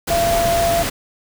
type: tone in noise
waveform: sine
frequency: 680 Hz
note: F5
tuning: 46 cents flat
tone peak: -15 dBFS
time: 0.1-0.83 s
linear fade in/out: 10 ms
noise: pink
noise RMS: -22 dBFS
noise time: 0.07-0.9 s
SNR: +4 dB
effects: none